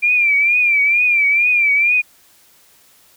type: tone with vibrato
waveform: sine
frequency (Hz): 2368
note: D7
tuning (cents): +14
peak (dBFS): -11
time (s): 0.02-2.02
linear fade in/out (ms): 20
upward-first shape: triangle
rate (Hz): 2.2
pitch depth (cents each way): 99
effects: white hiss -51 dBFS RMS until 3.16 s